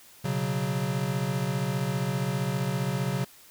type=chord; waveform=square; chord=B suspended second; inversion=none; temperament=equal; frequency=123.47 / 138.59 / 185 Hz; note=B2 / C#3 / F#3; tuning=0 / 0 / 0 cents; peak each=-33 / -30 / -32 dBFS; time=0.24-3.25 s; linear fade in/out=10 ms; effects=white hiss -53 dBFS RMS until 3.5 s